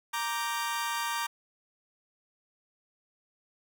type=chord; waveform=sawtooth; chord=G minor; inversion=first; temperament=equal; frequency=932.3 / 1174.7 / 1568 Hz; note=Bb5 / D6 / G6; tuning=0 / 0 / 0 cents; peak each=-29 / -31 / -34 dBFS; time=0.13-1.27 s; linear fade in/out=10 ms; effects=none